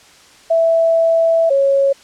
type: tone pair in turn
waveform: sine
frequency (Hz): 659.3 / 550.9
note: E5 / C#5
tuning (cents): 0 / -11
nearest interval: minor third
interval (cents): 311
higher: first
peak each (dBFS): -10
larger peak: neither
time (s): 0.5-1.5 / 1.5-1.93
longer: first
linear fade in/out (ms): 10
effects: white hiss -45 dBFS RMS until 2.03 s + low-pass 7000 Hz 12 dB/octave